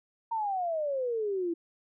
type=exponential sweep; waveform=sine; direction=down; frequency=932.3 to 329.6 Hz; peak=-28 dBFS; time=0.31-1.54 s; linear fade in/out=10 ms; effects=none